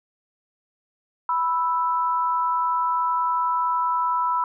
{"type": "tone pair together", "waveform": "sine", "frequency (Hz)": [987.8, 1318.5], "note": ["B5", "E6"], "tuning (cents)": [0, 0], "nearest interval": "perfect fourth", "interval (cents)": 500, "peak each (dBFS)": [-21, -25], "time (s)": [1.29, 4.44], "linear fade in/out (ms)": 2, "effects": []}